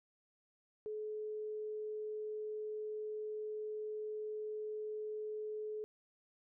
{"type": "tone", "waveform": "sine", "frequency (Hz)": 427.7, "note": "A4", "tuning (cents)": -49, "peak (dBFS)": -39, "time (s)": [0.86, 5.84], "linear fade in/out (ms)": 0, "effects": []}